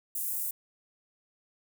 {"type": "high-pass noise", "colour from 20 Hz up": "white", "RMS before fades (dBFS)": -33, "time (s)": [0.15, 0.51], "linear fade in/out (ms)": 5, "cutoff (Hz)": 9000, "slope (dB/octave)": 24, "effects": []}